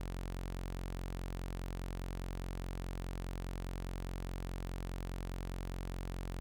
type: tone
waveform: sawtooth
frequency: 44.85 Hz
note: F1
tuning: 47 cents sharp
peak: -35 dBFS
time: 0-6.4 s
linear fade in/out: 0 ms
effects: none